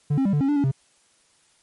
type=tone with pitch steps; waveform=triangle; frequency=146.3 / 268.4 / 197.7 / 146.8 / 273.1 / 292.4 / 283.1 / 134.6 Hz; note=D3 / C4 / G3 / D3 / C#4 / D4 / C#4 / C3; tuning=-6 / +44 / +15 / 0 / -26 / -7 / +37 / +49 cents; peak=-16 dBFS; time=0.1-0.716 s; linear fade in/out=10 ms; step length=77 ms; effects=white hiss -61 dBFS RMS until 1.62 s + MP3 48 kbps